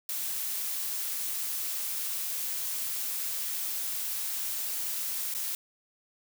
blue noise with dropouts, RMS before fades -33 dBFS, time 0.09-5.55 s, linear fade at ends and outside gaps 1 ms, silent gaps 5.34-5.348 s, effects none

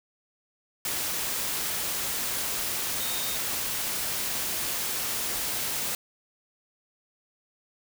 sine tone in noise, 3700 Hz, A#7, 14 cents flat, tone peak -37 dBFS, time 3-3.36 s, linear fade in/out 2 ms, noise white, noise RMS -30 dBFS, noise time 0.85-5.95 s, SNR -10 dB, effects none

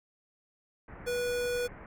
pink low-pass noise, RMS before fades -47 dBFS, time 0.88-1.86 s, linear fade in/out 2 ms, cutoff 2200 Hz, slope 48 dB/octave
square tone, 487.7 Hz, B4, 22 cents flat, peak -30 dBFS, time 1.06-1.68 s, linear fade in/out 20 ms
effects none

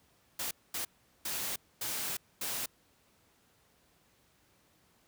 white noise bursts at uneven times, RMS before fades -36 dBFS, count 5, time 0.39-0.51 / 0.74-0.85 / 1.25-1.56 / 1.81-2.17 / 2.41-2.66 s, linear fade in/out 5 ms, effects pink hiss -68 dBFS RMS until 5.07 s + high-pass 60 Hz 12 dB/octave

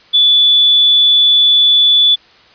sine tone, 3460 Hz, A7, 30 cents flat, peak -6 dBFS, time 0.13-2.16 s, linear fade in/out 20 ms, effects white hiss -45 dBFS RMS until 2.54 s + resampled to 11025 Hz

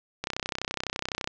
click train, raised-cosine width 0.2 ms, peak -12 dBFS, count 34, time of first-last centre 0.24-1.274 s, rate 31.9 Hz, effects low-pass 7000 Hz 12 dB/octave

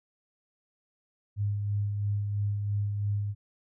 sine tone with tremolo, 102.4 Hz, G#2, 24 cents flat, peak -25 dBFS, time 1.36-3.35 s, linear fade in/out 50 ms, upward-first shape sine, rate 3 Hz, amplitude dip 35%, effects none

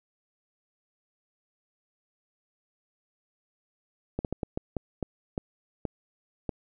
slowing click train, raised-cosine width 2 ms, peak -16 dBFS, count 10, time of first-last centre 4.19-6.492 s, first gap 58 ms, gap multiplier 1.35, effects none

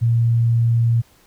sine tone, 116.54 Hz, A#2, in tune, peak -13 dBFS, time 0.01-1.02 s, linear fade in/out 20 ms, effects pink hiss -54 dBFS RMS until 1.26 s

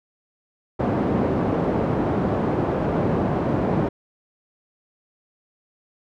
pink band-pass noise, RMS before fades -22 dBFS, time 0.79-3.89 s, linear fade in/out 10 ms, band 130 to 690 Hz, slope 12 dB/octave, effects none

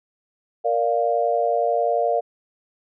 sine chord, Bb major, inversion none, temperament equal, 466.2 / 587.3 / 698.5 Hz, Bb4 / D5 / F5, 0 / 0 / 0 cents, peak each -23 / -23 / -21 dBFS, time 0.64-2.21 s, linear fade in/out 20 ms, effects none

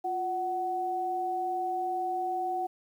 sine tone pair together, 352.2 / 746.3 Hz, F4 / F#5, +15 / +15 cents, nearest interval octave + minor second, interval 1300 cents, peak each -36 / -29 dBFS, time 0.04-2.67 s, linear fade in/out 10 ms, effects 10-bit

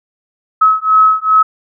sine beating tone pair, 1284 / 1286.5 Hz, E6 / E6, -46 / -43 cents, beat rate 2.5 Hz, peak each -10 dBFS, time 0.61-1.43 s, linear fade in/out 10 ms, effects none

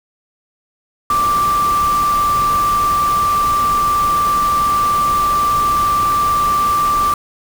sine tone in noise, 1174.7 Hz, D6, in tune, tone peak -12 dBFS, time 1.1-7.14 s, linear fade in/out 2 ms, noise pink, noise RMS -26 dBFS, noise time 1.1-7.14 s, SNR +11 dB, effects none

